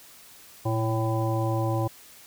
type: harmonic tone with a mistuned harmonic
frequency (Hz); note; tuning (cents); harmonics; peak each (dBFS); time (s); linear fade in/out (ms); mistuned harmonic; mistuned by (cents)
111.3; A2; +20; 1 / 3 / 5 / 7 / 9; -25 / -30 / -32 / -33 / -35; 0.65-1.88; 10; 1; +55
effects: white hiss -50 dBFS RMS until 2.26 s